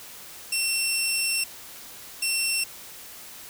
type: tone bursts at uneven times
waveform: 15% pulse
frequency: 2710 Hz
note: E7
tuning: 47 cents sharp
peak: -16 dBFS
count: 2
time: 0.52-1.44 / 2.22-2.64 s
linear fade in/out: 5 ms
effects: white hiss -43 dBFS RMS until 3.49 s

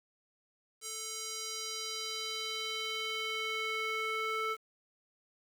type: tone with band-pass filter sweep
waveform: square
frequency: 440 Hz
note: A4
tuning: in tune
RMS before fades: -37 dBFS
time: 0.81-4.57 s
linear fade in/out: 50 ms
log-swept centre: 7600 to 1600 Hz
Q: 1.8
effects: 9-bit

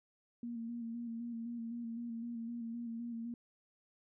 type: tone with vibrato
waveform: sine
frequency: 233.1 Hz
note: A#3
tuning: in tune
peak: -39 dBFS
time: 0.43-3.34 s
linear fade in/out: 2 ms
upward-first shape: square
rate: 3.9 Hz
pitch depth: 29 cents each way
effects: none

